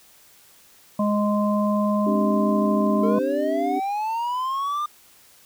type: harmonic tone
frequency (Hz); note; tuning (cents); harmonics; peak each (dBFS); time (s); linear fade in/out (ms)
207.7; G#3; 0; 1 / 3 / 5; -20 / -25 / -27; 0.99-3.19; 5
type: chord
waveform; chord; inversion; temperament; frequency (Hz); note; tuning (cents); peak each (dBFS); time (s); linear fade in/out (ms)
sine; C suspended second; none; equal; 261.6 / 293.7 / 392; C4 / D4 / G4; 0 / 0 / 0; -29 / -26 / -28; 2.06-3.8; 10
type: linear sweep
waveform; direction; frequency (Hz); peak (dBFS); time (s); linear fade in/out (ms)
triangle; up; 440 to 1211; -21; 3.03-4.86; 5
effects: white hiss -53 dBFS RMS until 5.45 s